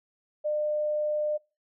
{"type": "tone", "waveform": "sine", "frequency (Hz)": 602, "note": "D5", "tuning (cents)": 43, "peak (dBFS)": -25, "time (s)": [0.44, 1.38], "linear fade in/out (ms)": 20, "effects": ["noise-tail reverb RT60 0.3 s tail -23 dB re dry"]}